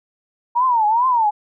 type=tone with vibrato; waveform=sine; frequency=932.3 Hz; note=A#5; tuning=in tune; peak=-13 dBFS; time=0.55-1.31 s; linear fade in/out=20 ms; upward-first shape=triangle; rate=2.4 Hz; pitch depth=210 cents each way; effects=none